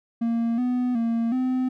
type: tone with pitch steps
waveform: triangle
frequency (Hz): 231.5 / 248.6 / 230.4 / 256.1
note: A#3 / B3 / A#3 / C4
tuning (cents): -12 / +12 / -20 / -37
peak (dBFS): -19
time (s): 0.21-1.69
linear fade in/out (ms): 10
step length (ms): 370
effects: none